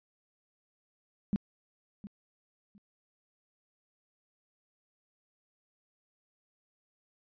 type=tone with echo; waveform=sine; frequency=202.6 Hz; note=G#3; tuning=43 cents flat; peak=-25 dBFS; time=1.33-1.36 s; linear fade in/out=0 ms; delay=710 ms; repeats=2; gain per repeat=-15 dB; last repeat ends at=2.78 s; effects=resampled to 11025 Hz